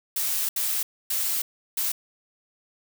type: noise bursts at uneven times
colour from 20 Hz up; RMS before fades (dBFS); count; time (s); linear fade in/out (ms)
blue; -26; 4; 0.16-0.49 / 0.56-0.83 / 1.1-1.42 / 1.77-1.92; 5
effects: none